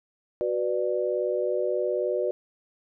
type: chord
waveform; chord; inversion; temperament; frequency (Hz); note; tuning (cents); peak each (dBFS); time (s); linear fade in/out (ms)
sine; B minor; second; just; 370.4 / 493.9 / 592.7; F#4 / B4 / D5; +2 / 0 / +16; -28; 0.41-2.31; 0
effects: none